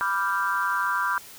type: chord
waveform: sine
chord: G dominant seventh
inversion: first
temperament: equal with one note detuned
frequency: 987.8 / 1174.7 / 1387.3 / 1568 Hz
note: B5 / D6 / F6 / G6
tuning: 0 / 0 / -12 / 0 cents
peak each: -28 dBFS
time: 0.01-1.18 s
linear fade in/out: 0 ms
effects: white hiss -45 dBFS RMS until 1.38 s